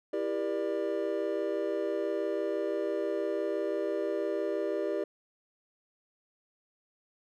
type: chord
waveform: triangle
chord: E half-diminished seventh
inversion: none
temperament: just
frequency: 329.6 / 395.6 / 474.7 / 593.3 Hz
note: E4 / G4 / Bb4 / D5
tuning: 0 / +16 / +31 / +18 cents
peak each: -34 / -31 / -35 / -32 dBFS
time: 0.13-5.04 s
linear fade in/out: 5 ms
effects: none